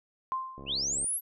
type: tone with exponential decay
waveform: sine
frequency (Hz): 1046.5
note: C6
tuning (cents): 0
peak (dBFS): -26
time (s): 0.32-0.83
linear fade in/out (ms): 0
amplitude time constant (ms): 110
type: click train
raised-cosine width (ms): 2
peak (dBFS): -32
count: 33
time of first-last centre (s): 0.58-1.043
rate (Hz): 69.1
type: linear sweep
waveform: sine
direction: up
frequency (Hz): 2477 to 11840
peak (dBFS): -28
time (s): 0.66-1.21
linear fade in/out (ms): 50
effects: none